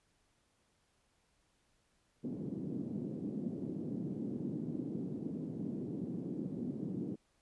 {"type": "band-pass noise", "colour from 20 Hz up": "white", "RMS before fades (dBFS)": -40, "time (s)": [2.23, 7.16], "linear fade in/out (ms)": 20, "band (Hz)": [150, 300], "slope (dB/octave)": 24, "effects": ["pink hiss -75 dBFS RMS until 7.41 s", "resampled to 24000 Hz"]}